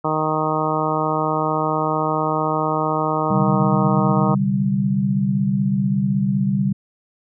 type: harmonic tone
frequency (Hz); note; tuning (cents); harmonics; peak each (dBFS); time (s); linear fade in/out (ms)
155.56; D#3; 0; 1 / 2 / 3 / 4 / 5 / 6 / 7 / 8; -26 / -26 / -26 / -26 / -26 / -26 / -26 / -26; 0.04-4.35; 10
type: chord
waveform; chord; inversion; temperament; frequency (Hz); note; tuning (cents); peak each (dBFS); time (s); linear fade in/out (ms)
sine; C suspended second; none; equal; 130.81 / 146.83 / 196; C3 / D3 / G3; 0 / 0 / 0; -23 / -23 / -18; 3.3-6.73; 10
effects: none